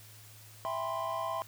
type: chord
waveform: triangle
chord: C major seventh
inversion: first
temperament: equal with one note detuned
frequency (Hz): 659.3 / 796.8 / 987.8 / 1046.5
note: E5 / G5 / B5 / C6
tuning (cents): 0 / +28 / 0 / 0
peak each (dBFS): -35 / -39 / -39 / -34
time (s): 0.65-1.42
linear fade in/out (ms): 0
effects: added 107 Hz sine -54 dBFS peak until 1.47 s + white hiss -55 dBFS RMS until 1.47 s